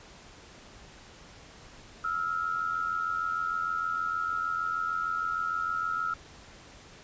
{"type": "tone pair together", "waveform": "sine", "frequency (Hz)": [1310.4, 1396.9], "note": ["E6", "F6"], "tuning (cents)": [-11, 0], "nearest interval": "minor second", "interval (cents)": 111, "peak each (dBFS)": [-30, -32], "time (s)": [2.04, 6.14], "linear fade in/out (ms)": 5, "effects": ["pink hiss -51 dBFS RMS until 7.03 s", "resampled to 16000 Hz"]}